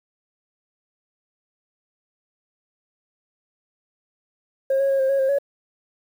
sine tone with pitch steps, 538 / 549 / 544 / 531 / 549 / 533 / 561 Hz, C5 / C#5 / C#5 / C5 / C#5 / C5 / C#5, +48 / -17 / -33 / +25 / -17 / +32 / +21 cents, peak -15 dBFS, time 4.7-5.386 s, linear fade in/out 5 ms, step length 98 ms, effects tanh soft clip ceiling -15 dBFS + 8-bit

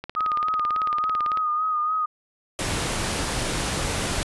click train, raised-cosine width 0.3 ms, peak -17 dBFS, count 25, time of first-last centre 0.04-1.373 s, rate 18 Hz
sine tone with vibrato, 1241 Hz, D#6, 5 cents flat, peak -21 dBFS, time 0.16-2.06 s, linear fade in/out 10 ms, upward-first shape sine, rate 3.5 Hz, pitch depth 40 cents each way
pink noise, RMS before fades -26 dBFS, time 2.59-4.23 s, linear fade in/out 0 ms
effects resampled to 24000 Hz

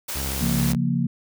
white noise, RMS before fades -30 dBFS, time 0.08-0.73 s, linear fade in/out 10 ms
sawtooth tone with vibrato, 67.7 Hz, C#2, 40 cents flat, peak -24 dBFS, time 0.15-0.76 s, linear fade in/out 10 ms, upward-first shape sine, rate 3.6 Hz, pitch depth 11 cents each way
sine chord, Bb minor, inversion first, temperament equal, 138.59 / 174.61 / 233.1 Hz, Db3 / F3 / Bb3, 0 / 0 / 0 cents, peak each -24 dBFS, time 0.41-1.07 s, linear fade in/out 5 ms
effects none

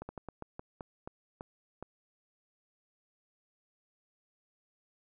slowing click train, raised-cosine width 1 ms, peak -27 dBFS, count 10, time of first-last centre 0.02-1.826 s, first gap 70 ms, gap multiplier 1.25, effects none

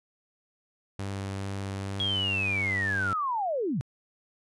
sawtooth tone with vibrato, 98 Hz, G2, in tune, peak -28 dBFS, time 0.99-3.13 s, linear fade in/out 0 ms, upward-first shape triangle, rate 2.3 Hz, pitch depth 10 cents each way
sine linear sweep, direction down, 3322 to 107.5 Hz, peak -26 dBFS, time 2-3.81 s, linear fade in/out 0 ms
effects resampled to 24000 Hz

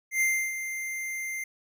square tone with ADSR envelope, 2093 Hz, C7, in tune, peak -22 dBFS, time 0.11-1.44 s, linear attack 100 ms, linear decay 310 ms, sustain -10 dB, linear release 5 ms, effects none

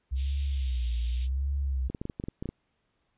sine tone with vibrato, 64 Hz, C2, 38 cents flat, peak -26 dBFS, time 0.11-1.89 s, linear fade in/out 20 ms, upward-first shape sine, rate 0.87 Hz, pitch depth 150 cents each way
white high-pass noise, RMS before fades -39 dBFS, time 0.15-1.29 s, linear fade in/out 50 ms, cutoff 2900 Hz, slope 24 dB/octave
clicks, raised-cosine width 3 ms, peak -21 dBFS, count 11, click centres 1.9 / 1.948 / 2.015 / 2.054 / 2.098 / 2.199 / 2.239 / 2.285 / 2.425 / 2.457 / 2.49 s
effects pink hiss -75 dBFS RMS until 3.17 s + resampled to 8000 Hz

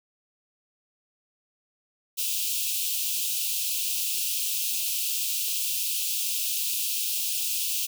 white high-pass noise, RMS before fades -28 dBFS, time 2.17-7.87 s, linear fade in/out 20 ms, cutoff 2500 Hz, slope 96 dB/octave, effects none

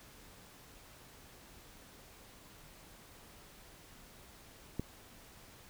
click, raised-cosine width 3 ms, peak -22 dBFS, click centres 4.796 s, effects pink hiss -57 dBFS RMS until 5.69 s

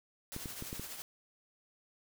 white noise with tremolo, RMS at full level -43 dBFS, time 0.32-1.02 s, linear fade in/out 0 ms, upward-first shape triangle, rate 12 Hz, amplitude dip 50%
clicks, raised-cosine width 3 ms, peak -28 dBFS, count 5, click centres 0.364 / 0.458 / 0.624 / 0.729 / 0.796 s
effects none

